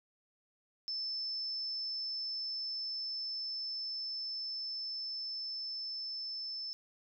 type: tone with level ramp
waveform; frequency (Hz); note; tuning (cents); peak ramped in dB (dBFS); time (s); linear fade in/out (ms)
sine; 5274; E8; 0; -35 to -38; 0.88-6.73; 0
effects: none